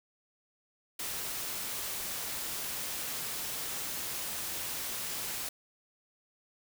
white noise, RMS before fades -37 dBFS, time 0.99-5.49 s, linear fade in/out 5 ms, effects none

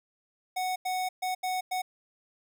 square tone bursts at uneven times, 740 Hz, F#5, in tune, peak -29 dBFS, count 5, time 0.56-0.76 / 0.85-1.09 / 1.22-1.35 / 1.43-1.61 / 1.71-1.82 s, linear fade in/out 10 ms, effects none

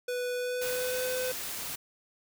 square tone with pitch glide, 493.9 to 507.5 Hz, B4 to B4, 0 to +47 cents, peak -31 dBFS, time 0.08-1.32 s, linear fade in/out 5 ms, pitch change +47 cents, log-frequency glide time 0.37-1.11 s
white noise, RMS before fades -37 dBFS, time 0.61-1.76 s, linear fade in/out 10 ms
effects none

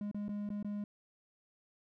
triangle tone with dropouts, 206 Hz, G#3, 14 cents flat, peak -34 dBFS, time 0.01-0.84 s, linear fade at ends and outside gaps 2 ms, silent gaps 0.114-0.145 / 0.283-0.291 / 0.491-0.502 / 0.628-0.646 s, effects none

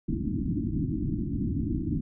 white low-pass noise, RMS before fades -29 dBFS, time 0.08-2.01 s, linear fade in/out 10 ms, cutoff 330 Hz, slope 96 dB/octave, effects none

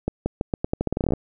accelerating click train, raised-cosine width 2 ms, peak -9 dBFS, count 17, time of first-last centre 0.08-1.136 s, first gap 180 ms, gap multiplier 0.84, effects none

